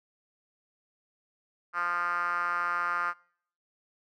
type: tone with band-pass filter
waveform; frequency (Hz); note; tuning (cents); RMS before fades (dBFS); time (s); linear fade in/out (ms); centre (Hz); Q
5% pulse; 174.61; F3; 0; -30; 1.73-3.14; 50; 1300; 5.7
effects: noise-tail reverb RT60 0.6 s tail -24 dB re dry